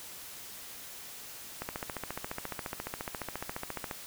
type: click train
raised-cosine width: 0.5 ms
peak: -20 dBFS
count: 34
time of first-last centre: 1.62-3.912 s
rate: 14.4 Hz
effects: white hiss -46 dBFS RMS until 4.06 s